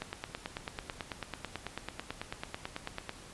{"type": "click train", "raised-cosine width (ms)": 0.3, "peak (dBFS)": -20, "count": 29, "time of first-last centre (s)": [0.02, 3.094], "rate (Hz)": 9.11, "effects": ["pink hiss -51 dBFS RMS until 3.33 s", "resampled to 24000 Hz"]}